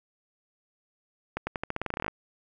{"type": "accelerating click train", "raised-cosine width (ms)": 0.5, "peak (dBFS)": -15, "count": 16, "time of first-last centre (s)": [1.37, 2.081], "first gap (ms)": 100, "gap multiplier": 0.88, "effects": []}